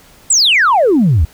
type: exponential sweep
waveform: sine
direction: down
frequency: 8320 to 68 Hz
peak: -6 dBFS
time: 0.3-1.25 s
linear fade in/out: 5 ms
effects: tanh soft clip ceiling -4 dBFS + pink hiss -44 dBFS RMS until 1.33 s